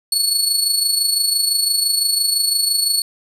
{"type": "tone with amplitude modulation", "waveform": "25% pulse", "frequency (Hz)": 4406, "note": "C#8", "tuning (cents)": -11, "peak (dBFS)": -8, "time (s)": [0.12, 3.02], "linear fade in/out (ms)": 2, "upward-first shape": "sine", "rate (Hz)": 25.9, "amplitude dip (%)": 55, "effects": []}